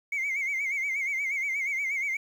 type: tone with vibrato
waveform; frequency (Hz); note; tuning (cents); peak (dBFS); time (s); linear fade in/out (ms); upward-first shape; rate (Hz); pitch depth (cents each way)
sine; 2184; C#7; -26; -25; 0.12-2.17; 5; sine; 8.4; 92
effects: tanh soft clip ceiling -24 dBFS + 9-bit